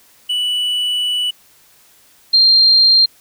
triangle / sine tone pair in turn, 2960 / 4186 Hz, F#7 / C8, 0 / 0 cents, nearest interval tritone, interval 600 cents, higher second, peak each -14 / -7 dBFS, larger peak second, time 0.29-1.31 / 2.33-3.06 s, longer first, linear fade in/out 10 ms, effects white hiss -50 dBFS RMS until 3.2 s

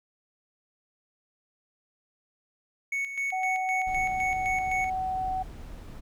triangle tone with tremolo, 2217 Hz, C#7, in tune, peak -25 dBFS, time 2.92-4.9 s, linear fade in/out 5 ms, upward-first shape square, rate 3.9 Hz, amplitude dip 60%
sine tone, 751 Hz, F#5, 26 cents sharp, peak -27 dBFS, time 3.32-5.43 s, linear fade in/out 10 ms
brown noise, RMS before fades -41 dBFS, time 3.86-6.01 s, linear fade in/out 20 ms
effects none

